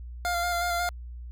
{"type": "tone with vibrato", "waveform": "25% pulse", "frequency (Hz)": 698.5, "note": "F5", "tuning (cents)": 0, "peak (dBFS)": -22, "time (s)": [0.25, 0.89], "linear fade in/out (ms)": 0, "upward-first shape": "square", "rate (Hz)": 5.5, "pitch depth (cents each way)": 17, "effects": ["added 60 Hz sine -37 dBFS peak until 1.31 s"]}